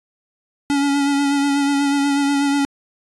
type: tone with vibrato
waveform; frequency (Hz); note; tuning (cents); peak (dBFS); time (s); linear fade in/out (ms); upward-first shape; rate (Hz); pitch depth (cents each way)
square; 282; C#4; +30; -16; 0.7-2.65; 0; sine; 8.2; 24
effects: resampled to 24000 Hz